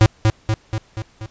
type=tone with echo; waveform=square; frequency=109.1 Hz; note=A2; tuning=14 cents flat; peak=-8 dBFS; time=0.01-0.06 s; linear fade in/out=0 ms; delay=240 ms; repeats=5; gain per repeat=-4 dB; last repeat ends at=1.26 s; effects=pink hiss -53 dBFS RMS until 1.3 s + resampled to 16000 Hz